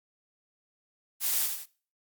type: noise with echo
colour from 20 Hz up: blue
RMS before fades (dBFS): -28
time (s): 1.2-1.49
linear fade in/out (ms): 50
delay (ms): 86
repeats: 2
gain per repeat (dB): -6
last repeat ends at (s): 1.662
effects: noise-tail reverb RT60 0.4 s tail -20 dB re dry + Opus 48 kbps